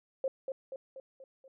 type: tone with echo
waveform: sine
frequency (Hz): 532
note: C5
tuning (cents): +29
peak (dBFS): -28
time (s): 0.24-0.28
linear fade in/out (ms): 2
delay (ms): 240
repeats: 5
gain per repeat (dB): -5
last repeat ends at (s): 1.48
effects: none